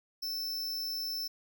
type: tone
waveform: square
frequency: 5310 Hz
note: E8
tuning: 12 cents sharp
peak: -34 dBFS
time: 0.22-1.28 s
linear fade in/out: 10 ms
effects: none